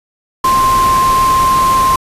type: tone in noise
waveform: sine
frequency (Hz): 1051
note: C6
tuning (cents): +7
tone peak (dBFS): -8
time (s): 0.44-1.96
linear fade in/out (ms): 5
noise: pink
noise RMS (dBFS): -20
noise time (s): 0.44-1.96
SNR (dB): +9
effects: resampled to 32000 Hz